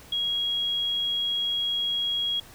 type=tone; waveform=sine; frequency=3300 Hz; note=G#7; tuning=12 cents flat; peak=-24 dBFS; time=0.12-2.4 s; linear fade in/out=5 ms; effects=pink hiss -49 dBFS RMS until 2.54 s